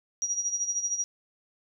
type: tone with tremolo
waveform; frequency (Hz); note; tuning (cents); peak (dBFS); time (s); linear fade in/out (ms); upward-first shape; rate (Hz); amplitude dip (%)
sine; 5750; F8; +50; -24; 0.22-1.04; 0; sine; 13; 70
effects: none